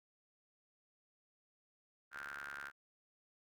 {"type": "ring-modulated tone", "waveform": "sawtooth", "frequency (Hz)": 70.5, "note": "C#2", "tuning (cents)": 30, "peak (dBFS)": -38, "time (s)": [2.11, 2.72], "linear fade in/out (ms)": 50, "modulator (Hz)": 1490, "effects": []}